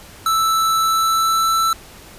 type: tone with pitch glide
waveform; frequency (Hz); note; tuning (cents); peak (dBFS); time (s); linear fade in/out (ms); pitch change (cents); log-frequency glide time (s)
square; 1318.5 to 1327.7; E6 to E6; 0 to +12; -15; 0.26-1.73; 2; +12; 0.79-1.56
effects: pink hiss -41 dBFS RMS until 2.18 s + resampled to 32000 Hz